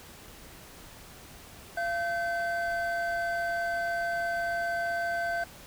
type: tone pair together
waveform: triangle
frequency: 686 / 1540 Hz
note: F5 / G6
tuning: -31 / -31 cents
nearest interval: octave + major second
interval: 1400 cents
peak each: -28 / -30 dBFS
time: 1.77-5.44 s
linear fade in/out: 5 ms
effects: pink hiss -49 dBFS RMS until 5.66 s